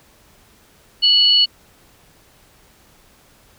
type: tone pair together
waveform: sine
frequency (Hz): 2951 / 4387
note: F#7 / C#8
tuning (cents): -5 / -19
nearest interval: perfect fifth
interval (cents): 686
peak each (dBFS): -13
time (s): 1.02-1.46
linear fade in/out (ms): 20
effects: pink hiss -52 dBFS RMS until 3.58 s